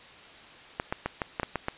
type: clicks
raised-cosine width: 0.5 ms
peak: -13 dBFS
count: 8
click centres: 0.799 / 0.925 / 1.06 / 1.218 / 1.398 / 1.432 / 1.557 / 1.684 s
effects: white hiss -49 dBFS RMS until 1.77 s + resampled to 8000 Hz